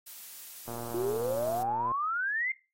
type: noise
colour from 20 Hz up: blue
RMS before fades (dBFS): -45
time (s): 0.06-1.63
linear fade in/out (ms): 10
type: click train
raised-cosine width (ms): 1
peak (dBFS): -27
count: 147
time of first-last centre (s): 0.68-1.917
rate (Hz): 118
type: exponential sweep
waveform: sine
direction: up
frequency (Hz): 343.7 to 2139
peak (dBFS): -28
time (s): 0.94-2.52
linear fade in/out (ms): 5
effects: noise-tail reverb RT60 0.3 s tail -19 dB re dry + AAC 48 kbps